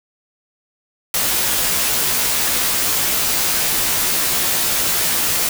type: noise with comb filter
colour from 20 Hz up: white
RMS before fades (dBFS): -18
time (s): 1.14-5.49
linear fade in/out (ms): 2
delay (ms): 15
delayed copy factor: -0.75
effects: none